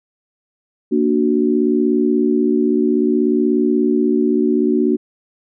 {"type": "chord", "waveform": "sine", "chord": "Bb augmented", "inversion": "none", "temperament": "equal", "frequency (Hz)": [233.1, 293.7, 370], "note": ["Bb3", "D4", "F#4"], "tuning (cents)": [0, 0, 0], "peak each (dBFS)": -17, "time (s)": [0.91, 4.97], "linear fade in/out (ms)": 20, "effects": []}